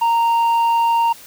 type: tone with tanh clipping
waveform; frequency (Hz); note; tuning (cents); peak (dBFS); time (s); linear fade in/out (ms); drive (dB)
triangle; 927; A#5; -10; -14; 0.01-1.13; 10; 9
effects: white hiss -41 dBFS RMS until 1.26 s